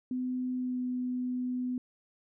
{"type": "tone with pitch glide", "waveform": "sine", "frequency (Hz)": [253.1, 250.5], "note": ["B3", "B3"], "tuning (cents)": [43, 25], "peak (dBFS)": -30, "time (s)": [0.11, 1.78], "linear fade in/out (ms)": 2, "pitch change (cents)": -18, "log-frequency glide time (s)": [0.56, 0.8], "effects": []}